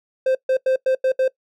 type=tone bursts at uneven times; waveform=triangle; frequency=522 Hz; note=C5; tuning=4 cents flat; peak=-13 dBFS; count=6; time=0.26-0.35 / 0.49-0.57 / 0.66-0.76 / 0.86-0.95 / 1.04-1.12 / 1.19-1.28 s; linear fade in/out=5 ms; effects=noise-tail reverb RT60 0.1 s tail -21 dB re dry